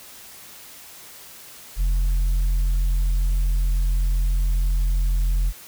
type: tone with tanh clipping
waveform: triangle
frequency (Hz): 43.65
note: F1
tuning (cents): 0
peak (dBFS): -18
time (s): 1.76-5.53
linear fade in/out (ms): 50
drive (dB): 8
effects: white hiss -43 dBFS RMS until 5.67 s